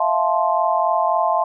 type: chord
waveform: sine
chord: F major seventh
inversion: third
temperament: just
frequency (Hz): 654.8 / 698.5 / 873.1 / 1047.7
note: E5 / F5 / A5 / C6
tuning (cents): -12 / 0 / -14 / +2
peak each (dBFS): -21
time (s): 0-1.44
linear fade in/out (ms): 5
effects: none